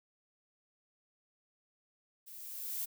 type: noise with level ramp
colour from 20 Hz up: violet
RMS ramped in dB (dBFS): -51 to -36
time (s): 2.26-2.86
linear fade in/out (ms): 20
effects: none